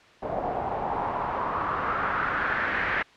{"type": "noise with low-pass filter sweep", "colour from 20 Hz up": "white", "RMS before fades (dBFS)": -28, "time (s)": [0.22, 3.03], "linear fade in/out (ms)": 10, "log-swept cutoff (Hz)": [660, 1900], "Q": 3.5, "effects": ["white hiss -53 dBFS RMS until 3.16 s", "low-pass 3000 Hz 12 dB/octave"]}